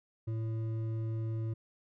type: tone with hard clipping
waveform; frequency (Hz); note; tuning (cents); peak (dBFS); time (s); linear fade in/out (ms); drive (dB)
triangle; 111.8; A2; +28; -34; 0.27-1.54; 10; 11
effects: none